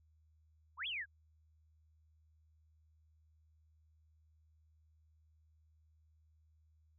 sine exponential two-way sweep, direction up then down, 880 to 3487 to 1540 Hz, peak -38 dBFS, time 0.77-1.06 s, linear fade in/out 50 ms, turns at 0.87 s, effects added 78 Hz sine -67 dBFS peak until 6.98 s

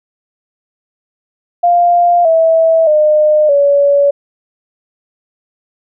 sine tone with pitch steps, 698.5 / 651.7 / 608.1 / 567.4 Hz, F5 / E5 / D#5 / C#5, 0 / -20 / -40 / +40 cents, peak -6 dBFS, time 1.63-4.11 s, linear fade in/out 10 ms, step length 620 ms, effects none

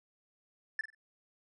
triangle tone with echo, 1754 Hz, A6, 6 cents flat, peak -27 dBFS, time 0.79-0.81 s, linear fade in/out 2 ms, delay 46 ms, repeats 3, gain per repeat -12 dB, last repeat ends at 0.948 s, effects tanh soft clip ceiling -24 dBFS + resampled to 24000 Hz

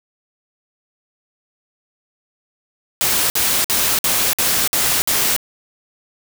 white noise bursts, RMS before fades -17 dBFS, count 7, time 3.01-5.364 s, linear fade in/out 0 ms, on 290 ms, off 54 ms, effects none

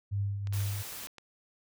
sine tone with tremolo, 100.2 Hz, G2, 38 cents sharp, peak -27 dBFS, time 0.11-0.83 s, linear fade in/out 20 ms, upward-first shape triangle, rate 2.6 Hz, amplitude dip 55%
clicks, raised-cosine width 0.2 ms, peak -29 dBFS, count 7, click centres 0.472 / 0.526 / 0.605 / 0.928 / 1.036 / 1.071 / 1.183 s
white noise, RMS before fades -42 dBFS, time 0.53-1.07 s, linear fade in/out 5 ms
effects none

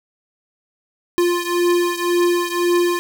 square beating tone pair, 349.2 / 351.1 Hz, F4 / F4, 0 / +9 cents, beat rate 1.9 Hz, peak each -18 / -21 dBFS, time 1.18-2.99 s, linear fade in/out 0 ms, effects none

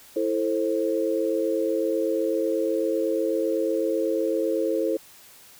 sine chord, A minor, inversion second, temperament just, 330 / 440 / 528 Hz, E4 / A4 / C5, +2 / 0 / +16 cents, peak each -26 dBFS, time 0.16-4.97 s, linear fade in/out 5 ms, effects white hiss -50 dBFS RMS until 5.59 s

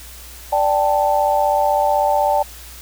sine chord, D suspended fourth, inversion none, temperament equal, 587.3 / 784 / 880 Hz, D5 / G5 / A5, 0 / 0 / 0 cents, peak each -18 dBFS, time 0.52-2.43 s, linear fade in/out 10 ms, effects added 60 Hz sine -39 dBFS peak until 2.81 s + white hiss -39 dBFS RMS until 2.81 s

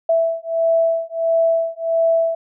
sine beating tone pair, 659.3 / 660.8 Hz, E5 / E5, 0 / +4 cents, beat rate 1.5 Hz, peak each -18 dBFS, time 0.09-2.35 s, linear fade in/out 5 ms, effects none

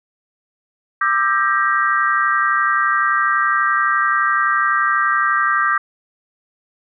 sine chord, E half-diminished seventh, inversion third, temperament just, 1186.7 / 1318.5 / 1582.2 / 1898.7 Hz, D6 / E6 / G6 / Bb6, +18 / 0 / +16 / +31 cents, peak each -17 / -22 / -19 / -22 dBFS, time 1.01-5.78 s, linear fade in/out 5 ms, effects none

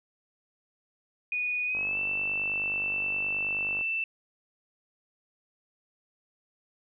sine tone with pitch glide, 2469 to 2662 Hz, D#7 to E7, -14 to +16 cents, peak -27 dBFS, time 1.32-4.04 s, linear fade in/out 2 ms, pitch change +130 cents, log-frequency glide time 1.65-1.98 s
click train, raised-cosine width 1 ms, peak -30 dBFS, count 103, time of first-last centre 1.75-3.811 s, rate 49.5 Hz
effects none

